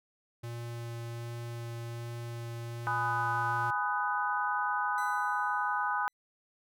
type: tone with vibrato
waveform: square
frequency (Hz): 117.6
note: A#2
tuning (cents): +16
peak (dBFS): -38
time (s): 0.43-3.71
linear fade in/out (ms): 10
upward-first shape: sine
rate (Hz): 1.3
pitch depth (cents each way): 8
type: chord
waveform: sine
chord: G# minor seventh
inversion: none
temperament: just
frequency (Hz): 830.6 / 996.7 / 1245.9 / 1495.1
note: G#5 / B5 / D#6 / F#6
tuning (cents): 0 / +16 / +2 / +18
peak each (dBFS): -34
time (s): 2.87-6.08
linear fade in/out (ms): 0
type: tone with exponential decay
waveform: 10% pulse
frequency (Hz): 1999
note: B6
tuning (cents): +20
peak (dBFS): -37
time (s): 4.98-6.13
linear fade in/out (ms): 0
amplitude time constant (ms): 250
effects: none